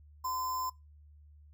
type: tone with sample-and-hold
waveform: sine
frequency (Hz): 1020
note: C6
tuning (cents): -44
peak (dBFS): -32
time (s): 0.24-0.7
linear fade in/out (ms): 10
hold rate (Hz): 6300
effects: noise-tail reverb RT60 0.2 s tail -19 dB re dry + added 74 Hz sine -54 dBFS peak until 1.53 s